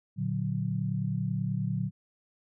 sine chord, Bb augmented, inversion none, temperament equal, 116.54 / 146.83 / 185 Hz, Bb2 / D3 / F#3, 0 / 0 / 0 cents, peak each -32 dBFS, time 0.16-1.91 s, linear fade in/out 50 ms, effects none

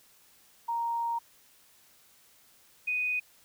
sine tone pair in turn, 932.3 / 2489 Hz, A#5 / D#7, 0 / 0 cents, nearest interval octave + perfect fourth, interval 1700 cents, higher second, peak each -28 / -27 dBFS, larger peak second, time 0.68-1.19 / 2.87-3.2 s, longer first, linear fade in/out 10 ms, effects white hiss -61 dBFS RMS until 3.44 s

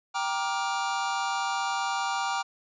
square chord, G minor seventh, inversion none, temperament just, 784 / 940.8 / 1176 / 1411.2 Hz, G5 / Bb5 / D6 / F6, 0 / +16 / +2 / +18 cents, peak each -32 / -33 / -34 / -35 dBFS, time 0.14-2.43 s, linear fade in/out 20 ms, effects resampled to 16000 Hz

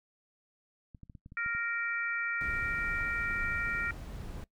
clicks, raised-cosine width 5 ms, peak -36 dBFS, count 8, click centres 0.948 / 1.033 / 1.098 / 1.152 / 1.261 / 1.321 / 1.462 / 1.55 s
harmonic tone, 466.2 Hz, A#4, in tune, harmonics 3 / 4 / 5, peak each -34 / -36 / -38 dBFS, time 1.37-3.91 s, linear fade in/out 2 ms
brown noise, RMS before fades -41 dBFS, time 2.41-4.44 s, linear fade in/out 0 ms
effects noise-tail reverb RT60 0.1 s tail -20 dB re dry

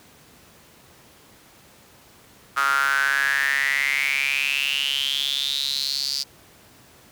sawtooth tone with high-pass filter sweep, 138.59 Hz, C#3, in tune, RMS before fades -23 dBFS, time 2.56-6.24 s, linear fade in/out 20 ms, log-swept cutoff 1300 to 4800 Hz, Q 9.5, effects pink hiss -51 dBFS RMS until 7.11 s + high-pass 80 Hz 12 dB/octave

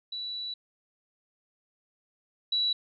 sine tone pair in turn, 3942 / 3926 Hz, B7 / B7, -4 / -11 cents, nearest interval unison, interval 7 cents, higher first, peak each -33 / -24 dBFS, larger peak second, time 0.12-0.54 / 2.52-2.73 s, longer first, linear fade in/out 5 ms, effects none

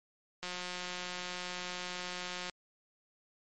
click train, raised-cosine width 0.2 ms, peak -22 dBFS, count 373, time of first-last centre 0.43-2.497 s, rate 180 Hz, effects MP3 48 kbps

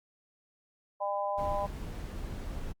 harmonic tone, 201 Hz, G3, 44 cents sharp, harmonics 3 / 4 / 5, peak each -33 / -34 / -35 dBFS, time 1-1.67 s, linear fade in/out 20 ms
brown noise, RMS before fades -38 dBFS, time 1.37-2.73 s, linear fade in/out 20 ms
effects Opus 48 kbps

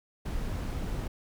brown noise, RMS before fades -33 dBFS, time 0.25-1.08 s, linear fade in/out 10 ms, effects none

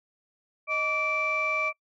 sine tone cluster, 625 / 1156 / 2340 Hz, D#5 / D6 / D7, +8 / -28 / -7 cents, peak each -32 / -29 / -26 dBFS, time 0.67-1.73 s, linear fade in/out 50 ms, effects noise-tail reverb RT60 0.1 s tail -26 dB re dry + tanh soft clip ceiling -18 dBFS

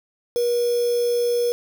sine tone with quantisation, 480 Hz, B4, 49 cents flat, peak -18 dBFS, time 0.36-1.52 s, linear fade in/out 0 ms, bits 5, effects none

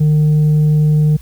triangle tone with tanh clipping, 151.9 Hz, D#3, 41 cents flat, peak -9 dBFS, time 0-1.17 s, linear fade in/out 10 ms, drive 7 dB, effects added 60 Hz sine -33 dBFS peak until 1.21 s + white hiss -47 dBFS RMS until 1.21 s

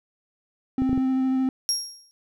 triangle tone with vibrato, 261.6 Hz, C4, in tune, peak -18 dBFS, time 0.78-1.49 s, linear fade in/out 2 ms, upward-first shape sine, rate 13 Hz, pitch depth 11 cents each way
clicks, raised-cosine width 3 ms, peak -16 dBFS, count 4, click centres 0.82 / 0.894 / 0.93 / 0.977 s
35% pulse tone with exponential decay, 5588 Hz, F8, in tune, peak -16 dBFS, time 1.69-2.11 s, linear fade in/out 0 ms, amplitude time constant 90 ms
effects none

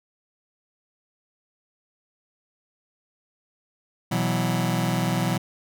sawtooth chord, B suspended fourth, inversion none, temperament just, 123.47 / 164.63 / 185.21 Hz, B2 / E3 / F#3, 0 / -2 / +2 cents, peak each -22 dBFS, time 4.11-5.38 s, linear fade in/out 10 ms, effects none

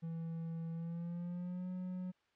triangle tone with pitch glide, 164.81 to 182.87 Hz, E3 to F#3, 0 to -20 cents, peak -37 dBFS, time 0.02-2.12 s, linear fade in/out 20 ms, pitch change +180 cents, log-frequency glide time 0.72-1.69 s, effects white hiss -75 dBFS RMS until 2.35 s + low-pass 3000 Hz 12 dB/octave

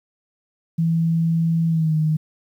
sine tone with pitch glide, 164.81 to 155.56 Hz, E3 to D#3, 0 to 0 cents, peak -16 dBFS, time 0.78-2.17 s, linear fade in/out 10 ms, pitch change -100 cents, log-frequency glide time 1.68-1.95 s, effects 9-bit

